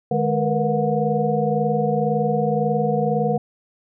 sine tone cluster, 152.9 / 210.1 / 467.6 / 489.5 / 724 Hz, D#3 / G#3 / A#4 / B4 / F#5, -30 / +20 / +5 / -15 / -38 cents, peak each -24 dBFS, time 0.11-3.38 s, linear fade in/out 5 ms, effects none

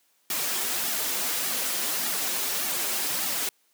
white noise with flanger, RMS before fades -28 dBFS, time 0.3-3.49 s, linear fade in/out 2 ms, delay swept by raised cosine 1.9 to 7.1 ms, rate 1.7 Hz, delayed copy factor -0.75, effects white hiss -67 dBFS RMS until 3.73 s + high-pass 200 Hz 12 dB/octave

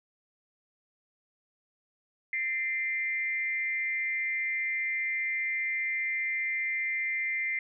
sine tone with amplitude modulation, 2085 Hz, C7, 7 cents flat, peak -25 dBFS, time 2.33-7.59 s, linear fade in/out 2 ms, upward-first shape sine, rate 285 Hz, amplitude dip 65%, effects none

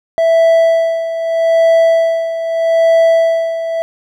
triangle tone with tremolo, 659.3 Hz, E5, in tune, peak -4 dBFS, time 0.18-3.82 s, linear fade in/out 0 ms, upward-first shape sine, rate 0.8 Hz, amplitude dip 70%, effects none

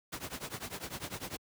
pink noise with tremolo, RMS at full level -37 dBFS, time 0.12-1.37 s, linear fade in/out 10 ms, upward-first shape triangle, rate 10 Hz, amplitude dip 95%, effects high-pass 80 Hz 12 dB/octave

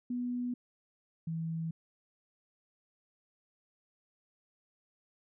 sine tone pair in turn, 245.5 / 163.19 Hz, B3 / E3, -10 / -17 cents, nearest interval perfect fifth, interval 707 cents, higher first, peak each -32 / -33 dBFS, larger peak first, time 0.1-0.54 / 1.27-1.71 s, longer neither, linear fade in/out 5 ms, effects none

